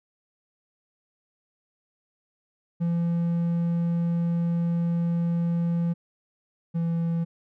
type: tone pair in turn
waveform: triangle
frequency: 170 / 167.37 Hz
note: F3 / E3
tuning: -46 / +27 cents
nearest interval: unison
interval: 27 cents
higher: first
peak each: -20 / -21 dBFS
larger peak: first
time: 2.8-5.94 / 6.74-7.25 s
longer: first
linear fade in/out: 20 ms
effects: none